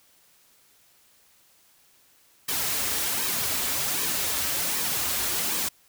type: noise with flanger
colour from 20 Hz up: white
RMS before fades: -27 dBFS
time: 2.48-5.69 s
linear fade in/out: 10 ms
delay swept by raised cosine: 1.4 to 6.2 ms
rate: 1.3 Hz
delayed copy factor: -0.6
effects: white hiss -60 dBFS RMS until 5.88 s